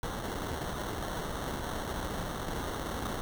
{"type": "noise with sample-and-hold", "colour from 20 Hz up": "pink", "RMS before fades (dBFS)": -36, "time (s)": [0.03, 3.21], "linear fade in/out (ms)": 0, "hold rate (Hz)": 2450, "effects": []}